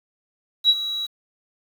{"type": "tone with ADSR envelope", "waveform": "sine", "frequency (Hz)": 3887, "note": "B7", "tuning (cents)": -28, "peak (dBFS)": -10, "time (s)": [0.64, 1.07], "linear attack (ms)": 52, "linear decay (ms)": 47, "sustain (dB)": -14, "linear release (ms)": 20, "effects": ["7-bit"]}